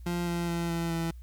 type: tone with pitch steps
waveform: 30% pulse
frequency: 173.8 / 171.8 / 169.83 / 167.88 / 165.95 Hz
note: F3 / F3 / F3 / E3 / E3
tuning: -8 / -28 / -48 / +32 / +12 cents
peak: -26 dBFS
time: 0.06-1.11 s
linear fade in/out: 5 ms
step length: 210 ms
effects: added 60 Hz sine -42 dBFS peak until 1.22 s + white hiss -68 dBFS RMS until 1.22 s